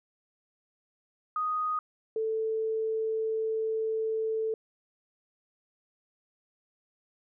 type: tone pair in turn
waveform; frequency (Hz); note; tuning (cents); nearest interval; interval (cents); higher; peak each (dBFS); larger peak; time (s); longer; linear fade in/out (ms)
sine; 1244.5 / 441.9; D#6 / A4; 0 / +7; octave + tritone; 1793; first; -27; neither; 1.36-1.79 / 2.16-4.54; second; 2
effects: none